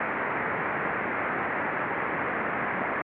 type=low-pass noise; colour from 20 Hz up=white; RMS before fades=-29 dBFS; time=0-3.02 s; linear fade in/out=5 ms; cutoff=2100 Hz; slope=48 dB/octave; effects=high-pass 150 Hz 12 dB/octave